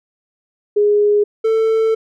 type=tone pair in turn; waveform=sine / triangle; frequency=414.3 / 444.8 Hz; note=G#4 / A4; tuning=-4 / +19 cents; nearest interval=minor second; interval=123 cents; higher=second; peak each=-10 dBFS; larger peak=neither; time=0.76-1.24 / 1.44-1.95 s; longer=second; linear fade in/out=10 ms; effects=none